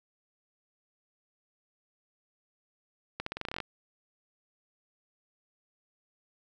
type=accelerating click train; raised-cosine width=0.3 ms; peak=-18 dBFS; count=12; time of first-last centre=3.2-3.603 s; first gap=64 ms; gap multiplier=0.88; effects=none